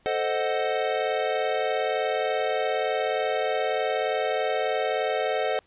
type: chord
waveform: square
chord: A diminished seventh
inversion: none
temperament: equal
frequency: 440 / 523.3 / 622.3 / 740 Hz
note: A4 / C5 / Eb5 / Gb5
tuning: 0 / 0 / 0 / 0 cents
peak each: -30 dBFS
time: 0.06-5.59 s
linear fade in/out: 0 ms
effects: pink hiss -62 dBFS RMS until 5.66 s + resampled to 8000 Hz